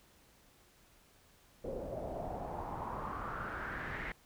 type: noise with low-pass filter sweep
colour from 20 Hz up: pink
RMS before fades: -41 dBFS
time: 1.64-4.12 s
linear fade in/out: 2 ms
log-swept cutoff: 500 to 2000 Hz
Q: 4.7
effects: pink hiss -65 dBFS RMS until 4.25 s